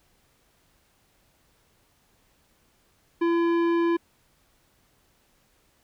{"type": "tone with tanh clipping", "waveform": "triangle", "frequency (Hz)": 338.2, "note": "E4", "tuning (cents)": 44, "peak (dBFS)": -22, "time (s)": [3.21, 3.97], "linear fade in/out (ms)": 10, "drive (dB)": 18, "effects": ["pink hiss -65 dBFS RMS until 5.83 s"]}